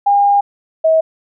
sine tone pair in turn, 808 / 641.3 Hz, G#5 / E5, -48 / -48 cents, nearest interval major third, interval 400 cents, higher first, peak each -8 dBFS, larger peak neither, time 0.06-0.41 / 0.84-1.01 s, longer first, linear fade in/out 10 ms, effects none

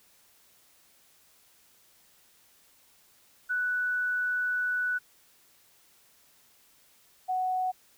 sine tone pair in turn, 1483 / 741.5 Hz, F#6 / F#5, +4 / +4 cents, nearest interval octave, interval 1200 cents, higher first, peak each -26 dBFS, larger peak neither, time 3.49-4.99 / 7.28-7.72 s, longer first, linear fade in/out 20 ms, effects white hiss -62 dBFS RMS until 7.97 s

